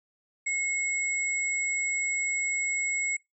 sine tone pair together, 2172 / 7740 Hz, C#7 / B8, -36 / -36 cents, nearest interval octave + minor seventh, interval 2200 cents, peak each -27 / -32 dBFS, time 0.46-3.17 s, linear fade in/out 10 ms, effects noise-tail reverb RT60 0.2 s tail -25 dB re dry

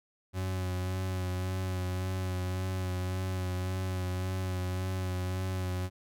40% pulse tone with vibrato, 92.5 Hz, F#2, in tune, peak -30 dBFS, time 0.33-5.9 s, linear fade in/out 50 ms, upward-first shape sine, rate 1.8 Hz, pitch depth 23 cents each way, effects none

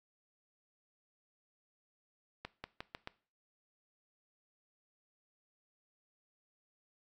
accelerating click train, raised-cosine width 0.3 ms, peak -25 dBFS, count 5, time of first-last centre 2.45-3.074 s, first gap 190 ms, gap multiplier 0.87, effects noise-tail reverb RT60 0.4 s tail -19 dB re dry + AAC 64 kbps

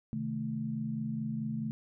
sine chord, A diminished, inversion first, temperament equal, 130.81 / 155.56 / 220 Hz, C3 / Eb3 / A3, 0 / 0 / 0 cents, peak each -39 / -39 / -34 dBFS, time 0.13-1.71 s, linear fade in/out 0 ms, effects none

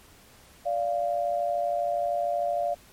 sine tone pair together, 582 / 694.9 Hz, D5 / F5, -16 / -9 cents, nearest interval minor third, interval 307 cents, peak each -28 / -26 dBFS, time 0.65-2.75 s, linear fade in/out 20 ms, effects pink hiss -54 dBFS RMS until 2.92 s + MP3 64 kbps

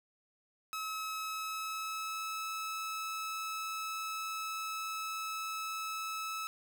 sawtooth tone with pitch glide, 1289 to 1301.7 Hz, E6 to E6, -39 to -22 cents, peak -33 dBFS, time 0.73-6.47 s, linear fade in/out 0 ms, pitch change +17 cents, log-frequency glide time 1.17-2.34 s, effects none

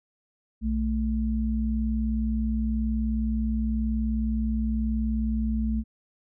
sine tone pair together, 60.97 / 220 Hz, B1 / A3, -22 / 0 cents, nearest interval octave + minor seventh, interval 2222 cents, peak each -26 dBFS, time 0.61-5.84 s, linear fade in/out 50 ms, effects none

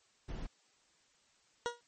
brown noise, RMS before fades -41 dBFS, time 0.28-0.47 s, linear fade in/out 10 ms
20% pulse tone with exponential decay, 477.6 Hz, A#4, 42 cents sharp, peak -25 dBFS, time 1.66-1.81 s, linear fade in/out 0 ms, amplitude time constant 32 ms
effects white hiss -70 dBFS RMS until 1.87 s + MP3 32 kbps

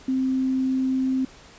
sine tone, 261.6 Hz, C4, in tune, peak -20 dBFS, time 0.08-1.25 s, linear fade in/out 5 ms, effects pink hiss -48 dBFS RMS until 1.58 s + resampled to 16000 Hz

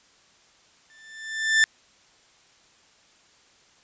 40% pulse tone with exponential growth, 1772 Hz, A6, 12 cents sharp, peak -13 dBFS, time 0.9-1.64 s, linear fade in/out 0 ms, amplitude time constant 160 ms, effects white hiss -58 dBFS RMS until 3.83 s + resampled to 16000 Hz

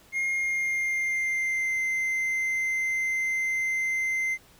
triangle tone with pitch glide, 2135 to 2077 Hz, C7 to C7, +34 to -13 cents, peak -23 dBFS, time 0.12-4.38 s, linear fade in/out 50 ms, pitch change -47 cents, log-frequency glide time 0.31-1.8 s, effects pink hiss -56 dBFS RMS until 4.59 s

